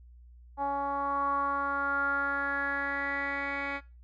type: tone with low-pass filter sweep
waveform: 10% pulse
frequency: 280 Hz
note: C#4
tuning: 18 cents sharp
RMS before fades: -31 dBFS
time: 0.57-3.81 s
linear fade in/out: 50 ms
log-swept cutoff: 900 to 2400 Hz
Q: 6.9
effects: noise-tail reverb RT60 0.3 s tail -19 dB re dry + added 60 Hz sine -50 dBFS peak until 4.03 s